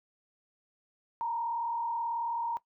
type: tone with frequency modulation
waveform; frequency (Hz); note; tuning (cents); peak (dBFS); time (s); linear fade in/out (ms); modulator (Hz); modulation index
sine; 932; A#5; -1; -30; 1.21-2.57; 0; 38.5; 0.67
effects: noise-tail reverb RT60 0.1 s tail -18 dB re dry